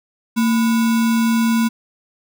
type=tone with sample-and-hold; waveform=sine; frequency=228.2 Hz; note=A#3; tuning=37 cents flat; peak=-13 dBFS; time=0.36-1.69 s; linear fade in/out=20 ms; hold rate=1225 Hz; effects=none